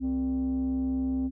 sine tone pair together, 65.4 / 261.6 Hz, C2 / C4, 0 / 0 cents, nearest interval 2 octaves, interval 2400 cents, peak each -32 / -24 dBFS, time 0-1.31 s, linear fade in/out 50 ms, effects tanh soft clip ceiling -23 dBFS

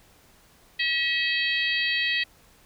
harmonic tone, 643 Hz, E5, 43 cents flat, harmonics 3 / 4 / 5 / 6 / 7, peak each -26 / -28 / -30 / -32 / -33 dBFS, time 0.79-2.24 s, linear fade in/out 10 ms, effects pink hiss -57 dBFS RMS until 2.65 s

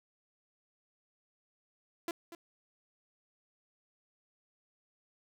sawtooth tone with echo, 338.9 Hz, E4, 48 cents sharp, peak -30 dBFS, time 2.08-2.11 s, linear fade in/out 2 ms, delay 240 ms, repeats 1, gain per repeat -12 dB, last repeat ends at 2.35 s, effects none

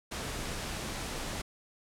pink noise, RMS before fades -37 dBFS, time 0.11-1.42 s, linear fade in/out 10 ms, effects low-pass 10000 Hz 12 dB/octave

